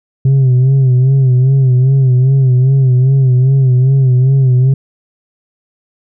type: tone with vibrato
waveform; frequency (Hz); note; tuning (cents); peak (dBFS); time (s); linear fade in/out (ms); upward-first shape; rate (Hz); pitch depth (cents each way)
sine; 130.81; C3; 0; -3; 0.25-4.74; 5; sine; 2.5; 77
effects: tanh soft clip ceiling -5 dBFS